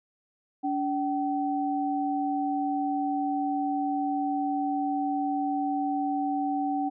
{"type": "tone pair together", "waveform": "sine", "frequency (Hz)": [286.7, 765.4], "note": ["D4", "G5"], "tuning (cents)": [-42, -42], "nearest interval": "octave + perfect fourth", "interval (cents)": 1700, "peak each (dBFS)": -28, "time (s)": [0.63, 6.9], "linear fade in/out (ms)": 20, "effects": []}